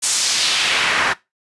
pink noise with band-pass filter sweep, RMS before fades -18 dBFS, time 0.02-1.14 s, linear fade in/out 20 ms, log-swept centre 8000 to 1400 Hz, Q 1.4, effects noise-tail reverb RT60 0.2 s tail -19 dB re dry + resampled to 24000 Hz

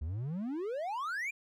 triangle exponential sweep, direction up, 70 to 2456 Hz, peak -32 dBFS, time 0.01-1.31 s, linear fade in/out 10 ms, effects none

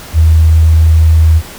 sine tone, 80 Hz, D#2, 49 cents sharp, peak -3 dBFS, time 0.13-1.42 s, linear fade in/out 50 ms, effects pink hiss -30 dBFS RMS until 1.58 s

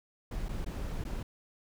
brown noise with dropouts, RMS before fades -36 dBFS, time 0.31-1.23 s, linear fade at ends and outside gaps 5 ms, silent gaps 0.486-0.49 / 0.647-0.661 / 1.04-1.05 s, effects none

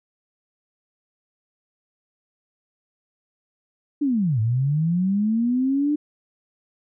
sine linear two-way sweep, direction down then up, 301.1 to 106.3 to 301.1 Hz, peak -18 dBFS, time 4.01-5.96 s, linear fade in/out 10 ms, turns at 4.4 s, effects none

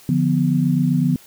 sine chord, B diminished, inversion first, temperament equal, 146.83 / 174.61 / 246.9 Hz, D3 / F3 / B3, 0 / 0 / 0 cents, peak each -19 dBFS, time 0.09-1.16 s, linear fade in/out 2 ms, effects white hiss -47 dBFS RMS until 1.26 s

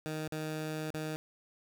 15% pulse tone with dropouts, 155.56 Hz, D#3, in tune, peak -29 dBFS, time 0.06-1.16 s, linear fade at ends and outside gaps 0 ms, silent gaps 0.278-0.323 / 0.904-0.942 s, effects none

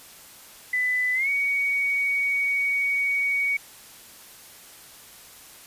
sine tone with pitch glide, 1999 to 2244 Hz, B6 to C#7, +20 to +21 cents, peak -21 dBFS, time 0.73-3.57 s, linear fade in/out 5 ms, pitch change +201 cents, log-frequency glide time 1.14-1.29 s, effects white hiss -47 dBFS RMS until 5.66 s + resampled to 32000 Hz

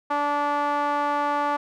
sawtooth tone with band-pass filter, 290.4 Hz, D4, 19 cents flat, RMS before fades -24 dBFS, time 0.1-1.57 s, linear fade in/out 10 ms, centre 1000 Hz, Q 3.2, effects none

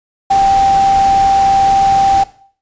sine tone in noise, 784 Hz, G5, in tune, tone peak -7 dBFS, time 0.3-2.24 s, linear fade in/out 10 ms, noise pink, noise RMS -24 dBFS, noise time 0.3-2.24 s, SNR +14 dB, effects noise-tail reverb RT60 0.5 s tail -17 dB re dry + resampled to 16000 Hz

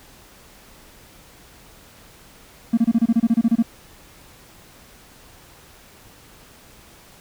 triangle tone bursts, 229.9 Hz, A#3, 24 cents flat, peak -9 dBFS, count 13, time 2.73-3.626 s, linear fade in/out 10 ms, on 44 ms, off 27 ms, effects tanh soft clip ceiling -9 dBFS + pink hiss -48 dBFS RMS until 7.2 s

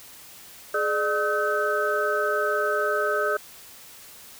sine tone cluster, 421.3 / 599 / 1278 / 1531 Hz, G#4 / D5 / D#6 / G6, +25 / +34 / +46 / -41 cents, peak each -27 dBFS, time 0.74-3.37 s, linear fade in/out 5 ms, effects white hiss -46 dBFS RMS until 4.39 s

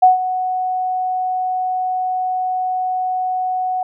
sine tone with ADSR envelope, 740 Hz, F#5, in tune, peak -4 dBFS, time 0.02-3.83 s, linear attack 13 ms, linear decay 140 ms, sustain -13 dB, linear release 3 ms, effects none

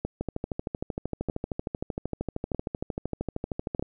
two click trains, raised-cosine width 2 ms, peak -16 / -15 dBFS, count 48 / 4, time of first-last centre 0.21-3.825 / 0.05-3.795 s, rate 13 / 0.801 Hz, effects none

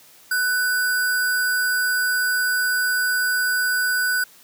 sine tone with sample-and-hold, 1492 Hz, F#6, 14 cents sharp, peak -18 dBFS, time 0.31-4.24 s, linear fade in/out 5 ms, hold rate 6300 Hz, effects white hiss -50 dBFS RMS until 4.43 s + high-pass 100 Hz 12 dB/octave

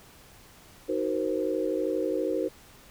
sine chord, C half-diminished seventh, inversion first, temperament just, 314 / 376.7 / 470.9 / 523.3 Hz, Eb4 / Gb4 / Bb4 / C5, +16 / +31 / +18 / 0 cents, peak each -31 dBFS, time 0.88-2.49 s, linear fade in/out 20 ms, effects pink hiss -53 dBFS RMS until 2.9 s

